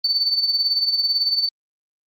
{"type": "tone with tremolo", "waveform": "sine", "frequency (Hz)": 4524, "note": "C#8", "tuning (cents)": 34, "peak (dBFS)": -13, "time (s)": [0.04, 1.49], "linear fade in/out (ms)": 5, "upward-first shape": "triangle", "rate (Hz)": 18, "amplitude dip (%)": 75, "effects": ["tanh soft clip ceiling -11 dBFS", "Opus 48 kbps"]}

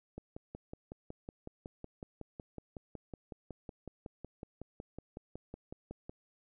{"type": "click train", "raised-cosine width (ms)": 2, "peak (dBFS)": -30, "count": 33, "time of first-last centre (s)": [0.18, 6.095], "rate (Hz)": 5.41, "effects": []}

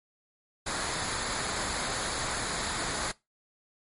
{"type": "noise with comb filter", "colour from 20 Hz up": "pink", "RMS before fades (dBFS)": -32, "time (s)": [0.66, 3.12], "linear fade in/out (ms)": 10, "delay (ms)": 0.35, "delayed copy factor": -0.55, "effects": ["noise-tail reverb RT60 0.2 s tail -20 dB re dry", "MP3 48 kbps"]}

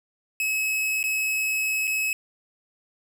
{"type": "tone with dropouts", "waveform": "45% pulse", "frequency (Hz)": 2573, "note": "E7", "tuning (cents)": -43, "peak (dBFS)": -23, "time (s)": [0.4, 2.13], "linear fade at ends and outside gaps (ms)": 1, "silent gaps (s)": [[1.029, 1.039], [1.872, 1.876]], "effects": ["10-bit"]}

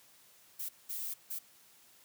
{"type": "noise bursts at uneven times", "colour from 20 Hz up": "violet", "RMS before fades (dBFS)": -39, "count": 3, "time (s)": [[0.59, 0.69], [0.89, 1.14], [1.3, 1.39]], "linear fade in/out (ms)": 10, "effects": ["white hiss -62 dBFS RMS until 2.04 s", "high-pass 80 Hz 12 dB/octave"]}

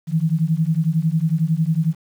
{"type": "beating tone pair", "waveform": "sine", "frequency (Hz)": [155.56, 166.56], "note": ["D#3", "E3"], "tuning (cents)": [0, 18], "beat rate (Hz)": 11, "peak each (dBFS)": -19, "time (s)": [0.07, 1.95], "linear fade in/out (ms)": 50, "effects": ["8-bit"]}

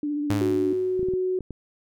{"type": "tone with vibrato", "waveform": "sine", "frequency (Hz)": 293.7, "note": "D4", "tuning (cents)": 0, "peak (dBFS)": -24, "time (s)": [0.03, 0.73], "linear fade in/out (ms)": 2, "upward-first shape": "sine", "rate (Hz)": 15, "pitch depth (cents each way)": 26}
{"type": "tone with exponential decay", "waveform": "sawtooth", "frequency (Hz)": 104.6, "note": "G#2", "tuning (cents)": 13, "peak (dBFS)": -18, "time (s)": [0.3, 1.13], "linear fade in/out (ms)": 0, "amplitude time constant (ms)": 180}
{"type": "tone", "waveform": "sine", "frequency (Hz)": 370, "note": "F#4", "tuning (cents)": 0, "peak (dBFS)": -22, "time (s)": [0.41, 1.39], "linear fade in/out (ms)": 2}
{"type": "clicks", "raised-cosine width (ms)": 3, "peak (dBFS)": -22, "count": 6, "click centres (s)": [0.994, 1.03, 1.086, 1.137, 1.407, 1.507]}
{"effects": []}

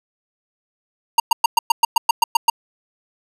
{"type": "tone bursts", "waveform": "square", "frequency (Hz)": 932.3, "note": "A#5", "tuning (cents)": 0, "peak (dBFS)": -10, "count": 11, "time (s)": [1.18, 2.5], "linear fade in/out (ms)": 5, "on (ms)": 20, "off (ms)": 110, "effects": ["resampled to 32000 Hz", "7-bit"]}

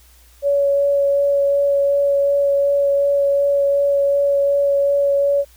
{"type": "tone with vibrato", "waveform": "sine", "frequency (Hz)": 563, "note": "C#5", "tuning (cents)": 27, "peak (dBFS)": -13, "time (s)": [0.42, 5.45], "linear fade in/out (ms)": 50, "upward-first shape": "sine", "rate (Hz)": 2.7, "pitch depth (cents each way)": 9, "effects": ["added 60 Hz sine -48 dBFS peak until 5.56 s", "white hiss -52 dBFS RMS until 5.56 s"]}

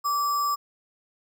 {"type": "tone with sample-and-hold", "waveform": "sine", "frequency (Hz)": 1161, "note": "D6", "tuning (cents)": -20, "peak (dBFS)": -22, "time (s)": [0.04, 0.56], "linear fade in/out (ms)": 20, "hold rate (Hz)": 6300, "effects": []}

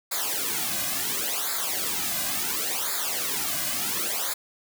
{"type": "noise with flanger", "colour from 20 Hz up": "white", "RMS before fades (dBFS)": -28, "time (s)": [0.11, 4.34], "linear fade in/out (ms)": 10, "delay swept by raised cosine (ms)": [0.34, 2.24], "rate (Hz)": 0.71, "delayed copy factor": -1, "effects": []}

